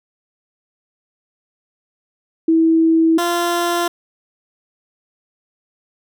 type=tone pair in turn; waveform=sine / 15% pulse; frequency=325.3 / 345.6 Hz; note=E4 / F4; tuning=-23 / -18 cents; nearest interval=minor second; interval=105 cents; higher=second; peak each=-10 dBFS; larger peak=neither; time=2.48-3.18 / 3.18-3.88 s; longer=neither; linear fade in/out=5 ms; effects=none